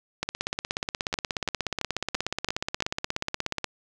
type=two click trains; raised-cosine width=0.2 ms; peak=-10 / -9 dBFS; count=58 / 6; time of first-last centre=0.23-3.643 / 1.14-2.824 s; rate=16.7 / 2.97 Hz; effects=none